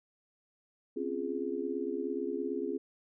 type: chord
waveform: sine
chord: Db major seventh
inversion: third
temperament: just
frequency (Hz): 259.9 / 277.2 / 346.5 / 415.8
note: C4 / Db4 / F4 / Ab4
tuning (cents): -11 / 0 / -14 / +2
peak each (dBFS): -39 / -39 / -37 / -36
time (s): 0.96-2.78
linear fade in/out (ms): 10
effects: none